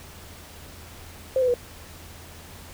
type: tone with pitch steps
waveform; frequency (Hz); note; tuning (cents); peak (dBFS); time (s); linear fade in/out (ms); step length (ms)
sine; 523.3 / 504.9 / 487.1; C5 / B4 / B4; 0 / +38 / -24; -18; 1.36-1.54; 2; 60
effects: added 83 Hz sine -47 dBFS peak until 2.73 s + pink hiss -45 dBFS RMS until 2.73 s